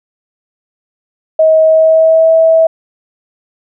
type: tone with pitch glide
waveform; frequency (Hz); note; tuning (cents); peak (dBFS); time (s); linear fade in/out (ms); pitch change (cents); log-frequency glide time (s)
sine; 635 to 649.5; D#5 to E5; +35 to -26; -4; 1.39-2.67; 5; +39; 1.62-2.32
effects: none